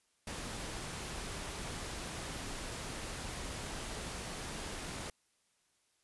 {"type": "noise", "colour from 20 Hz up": "pink", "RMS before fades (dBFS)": -42, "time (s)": [0.27, 5.1], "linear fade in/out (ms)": 2, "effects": ["white hiss -75 dBFS RMS until 6.03 s", "resampled to 24000 Hz"]}